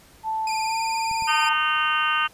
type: tone with pitch glide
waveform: sine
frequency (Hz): 880 to 898.5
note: A5 to A5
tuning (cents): 0 to +36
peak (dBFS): -23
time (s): 0.23-1.56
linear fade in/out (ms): 50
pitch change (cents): +36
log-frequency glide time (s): 0.64-0.75
type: tone with vibrato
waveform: 20% pulse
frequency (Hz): 2428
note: D#7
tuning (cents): -43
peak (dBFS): -24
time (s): 0.47-1.49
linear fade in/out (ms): 2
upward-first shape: sine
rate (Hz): 20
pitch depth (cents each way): 59
type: clicks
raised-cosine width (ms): 5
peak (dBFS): -29 / -28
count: 2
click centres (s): 1.113 / 1.223
type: harmonic tone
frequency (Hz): 307.3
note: D#4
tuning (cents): -21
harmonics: 3 / 4 / 5 / 6 / 7 / 8 / 9 / 10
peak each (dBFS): -32 / -23 / -26 / -35 / -36 / -37 / -26 / -29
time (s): 1.27-2.28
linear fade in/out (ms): 20
effects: pink hiss -52 dBFS RMS until 2.33 s + resampled to 32000 Hz